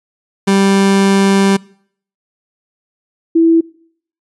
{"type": "tone pair in turn", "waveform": ["30% pulse", "sine"], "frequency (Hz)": [196, 329.6], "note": ["G3", "E4"], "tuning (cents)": [0, 0], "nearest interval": "major sixth", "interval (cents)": 900, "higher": "second", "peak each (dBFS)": -6, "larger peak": "neither", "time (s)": [[0.47, 1.57], [3.35, 3.61]], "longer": "first", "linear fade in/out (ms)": 10, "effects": ["noise-tail reverb RT60 0.6 s tail -24 dB re dry", "resampled to 24000 Hz"]}